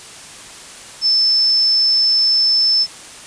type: tone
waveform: sine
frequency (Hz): 5274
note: E8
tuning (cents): 0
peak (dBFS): -11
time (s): 1.01-2.87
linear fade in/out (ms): 50
effects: white hiss -36 dBFS RMS until 3.26 s + resampled to 22050 Hz